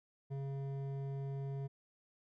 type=tone with hard clipping; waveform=sine; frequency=137.5 Hz; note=C#3; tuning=14 cents flat; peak=-40 dBFS; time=0.3-1.68 s; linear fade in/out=20 ms; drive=10 dB; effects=none